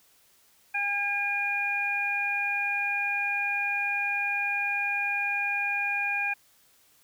harmonic tone, 810 Hz, G#5, 43 cents flat, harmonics 1 / 2 / 3, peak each -34 / -32 / -27 dBFS, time 0.74-6.34 s, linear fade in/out 10 ms, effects white hiss -62 dBFS RMS until 7.03 s

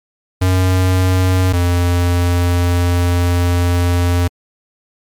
square tone pair in turn, 92.5 / 87.79 Hz, F#2 / F2, 0 / +10 cents, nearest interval minor second, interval 90 cents, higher first, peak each -11 / -12 dBFS, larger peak first, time 0.41-1.53 / 1.53-4.28 s, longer second, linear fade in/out 10 ms, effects MP3 96 kbps

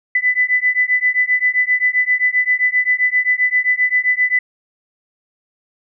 sine beating tone pair, 1994 / 2001.6 Hz, B6 / B6, +16 / +23 cents, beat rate 7.6 Hz, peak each -16 dBFS, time 0.15-4.39 s, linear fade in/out 5 ms, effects none

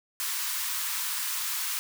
white high-pass noise, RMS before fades -31 dBFS, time 0.2-1.79 s, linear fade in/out 0 ms, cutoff 900 Hz, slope 96 dB/octave, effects none

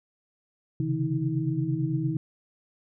sine tone cluster, 132.4 / 141.1 / 160.2 / 319.1 Hz, C3 / C#3 / E3 / D#4, +21 / +31 / -49 / +44 cents, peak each -30 dBFS, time 0.8-2.17 s, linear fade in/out 2 ms, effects none

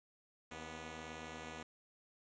5% pulse tone pair together, 79 / 245.2 Hz, D#2 / B3, +27 / -12 cents, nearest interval octave + minor sixth, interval 1961 cents, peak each -38 / -37 dBFS, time 0.51-1.63 s, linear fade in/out 5 ms, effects resampled to 16000 Hz + 12-bit

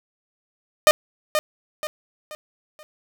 sawtooth tone with echo, 610 Hz, D#5, 34 cents flat, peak -6 dBFS, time 0.87-0.91 s, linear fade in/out 0 ms, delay 480 ms, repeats 4, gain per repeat -8 dB, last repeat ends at 2.83 s, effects none

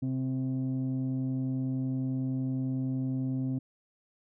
sine tone pair together, 130.9 / 261.8 Hz, C3 / C4, +1 / +1 cents, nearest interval octave, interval 1200 cents, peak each -29 / -29 dBFS, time 0.02-3.59 s, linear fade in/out 10 ms, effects tanh soft clip ceiling -25 dBFS

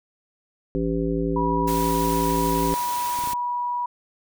harmonic tone, 55.8 Hz, A1, 25 cents sharp, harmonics 1 / 3 / 5 / 7 / 9, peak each -29 / -27 / -26 / -27 / -31 dBFS, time 0.75-2.74 s, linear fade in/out 0 ms
sine tone, 972 Hz, B5, 28 cents flat, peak -23 dBFS, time 1.36-3.86 s, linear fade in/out 5 ms
white noise, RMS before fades -33 dBFS, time 1.67-3.34 s, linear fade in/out 10 ms
clicks, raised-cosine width 3 ms, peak -27 dBFS, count 4, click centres 3.189 / 3.238 / 3.274 / 3.333 s
effects none

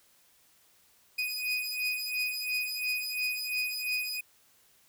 30% pulse beating tone pair, 2489 / 2491.9 Hz, D#7 / D#7, 0 / +2 cents, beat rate 2.9 Hz, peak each -31 / -31 dBFS, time 1.18-4.21 s, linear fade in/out 10 ms, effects white hiss -64 dBFS RMS until 4.88 s

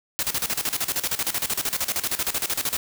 white noise with tremolo, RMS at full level -24 dBFS, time 0.19-2.77 s, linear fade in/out 0 ms, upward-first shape square, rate 13 Hz, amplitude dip 80%, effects none

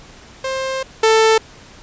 sawtooth tone pair in turn, 529 / 443 Hz, C5 / A4, +19 / +12 cents, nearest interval minor third, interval 307 cents, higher first, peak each -16 / -6 dBFS, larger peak second, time 0.44-0.83 / 1.03-1.38 s, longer first, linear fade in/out 5 ms, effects pink hiss -42 dBFS RMS until 1.82 s + resampled to 16000 Hz

